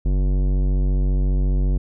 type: tone with tanh clipping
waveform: sine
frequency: 47.33 Hz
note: F#1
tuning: 40 cents sharp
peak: -18 dBFS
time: 0.05-1.78 s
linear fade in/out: 10 ms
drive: 16 dB
effects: none